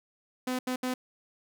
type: tone bursts at uneven times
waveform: sawtooth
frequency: 253.7 Hz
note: B3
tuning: 47 cents sharp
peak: -25 dBFS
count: 3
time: 0.47-0.59 / 0.67-0.76 / 0.83-0.94 s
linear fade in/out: 5 ms
effects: none